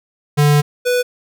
square tone pair in turn, 146.83 / 493.9 Hz, D3 / B4, 0 / 0 cents, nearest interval octave + major sixth, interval 2100 cents, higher second, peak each -10 / -14 dBFS, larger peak first, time 0.37-0.62 / 0.85-1.03 s, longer first, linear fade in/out 20 ms, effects none

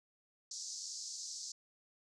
white band-pass noise, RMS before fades -45 dBFS, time 0.51-1.52 s, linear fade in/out 5 ms, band 4600 to 7100 Hz, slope 48 dB/octave, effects none

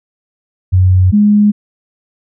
sine tone pair in turn, 92.5 / 207.7 Hz, F#2 / G#3, 0 / 0 cents, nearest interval octave + major second, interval 1400 cents, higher second, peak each -5 dBFS, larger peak neither, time 0.72-1.12 / 1.12-1.52 s, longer neither, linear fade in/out 20 ms, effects none

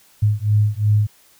sine beating tone pair, 103.9 / 106.7 Hz, G#2 / G#2, +1 / +47 cents, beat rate 2.8 Hz, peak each -17 dBFS, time 0.22-1.07 s, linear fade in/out 10 ms, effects white hiss -53 dBFS RMS until 1.39 s

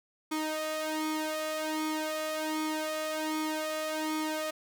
sawtooth tone with flanger, 311.1 Hz, D#4, in tune, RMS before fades -33 dBFS, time 0.31-4.51 s, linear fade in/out 10 ms, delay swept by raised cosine 0.88 to 1.72 ms, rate 1.3 Hz, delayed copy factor +0.75, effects none

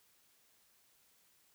silence, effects white hiss -70 dBFS RMS until 1.54 s

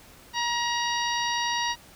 harmonic tone with a mistuned harmonic, 950 Hz, A#5, 33 cents sharp, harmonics 1 / 2 / 3 / 4 / 5 / 6, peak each -28 / -31 / -33 / -34 / -35 / -36 dBFS, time 0.33-1.76 s, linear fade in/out 50 ms, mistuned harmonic 5, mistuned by -39 cents, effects pink hiss -51 dBFS RMS until 1.95 s

